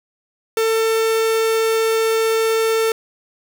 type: tone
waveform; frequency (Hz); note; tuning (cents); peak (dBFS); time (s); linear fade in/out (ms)
45% pulse; 447.4; A4; +29; -15; 0.57-2.92; 2
effects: none